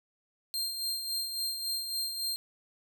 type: tone with tremolo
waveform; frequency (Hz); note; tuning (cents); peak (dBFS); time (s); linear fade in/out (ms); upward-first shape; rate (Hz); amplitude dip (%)
sawtooth; 4186; C8; 0; -27; 0.54-2.36; 0; sine; 3.6; 50
effects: none